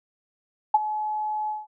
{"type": "tone with ADSR envelope", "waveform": "sine", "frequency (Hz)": 853, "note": "G#5", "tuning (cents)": 46, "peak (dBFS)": -11, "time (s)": [0.74, 1.67], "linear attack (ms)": 6, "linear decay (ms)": 30, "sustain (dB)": -14, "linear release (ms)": 180, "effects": []}